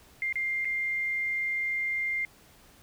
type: tone with dropouts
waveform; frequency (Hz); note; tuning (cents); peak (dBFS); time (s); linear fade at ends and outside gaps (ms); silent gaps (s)
sine; 2100; C7; +6; -27; 0.22-2.25; 1; 0.326-0.356 / 0.647-0.653
effects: pink hiss -57 dBFS RMS until 2.82 s